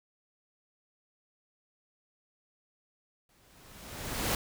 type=noise with exponential growth; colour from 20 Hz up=pink; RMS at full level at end=-28 dBFS; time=3.29-4.35 s; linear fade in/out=2 ms; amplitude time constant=230 ms; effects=none